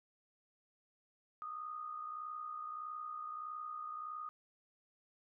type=tone with amplitude modulation; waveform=sine; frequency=1235 Hz; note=D#6; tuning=13 cents flat; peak=-39 dBFS; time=1.42-4.29 s; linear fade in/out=0 ms; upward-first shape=sine; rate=61.6 Hz; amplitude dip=55%; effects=none